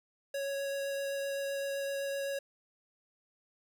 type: tone with vibrato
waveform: square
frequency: 554.4 Hz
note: C#5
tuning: in tune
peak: -34 dBFS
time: 0.34-2.39 s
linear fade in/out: 5 ms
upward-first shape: triangle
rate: 7.8 Hz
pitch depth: 9 cents each way
effects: none